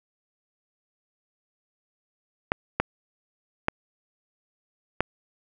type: clicks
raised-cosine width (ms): 0.5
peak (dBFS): -6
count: 4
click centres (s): 2.519 / 2.8 / 3.684 / 5.006
effects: none